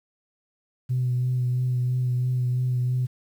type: tone with vibrato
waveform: sine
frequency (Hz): 125.4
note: B2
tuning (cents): +27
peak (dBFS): -20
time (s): 0.89-3.07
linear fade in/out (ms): 20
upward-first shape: sine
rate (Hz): 3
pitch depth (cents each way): 21
effects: tanh soft clip ceiling -17 dBFS + 9-bit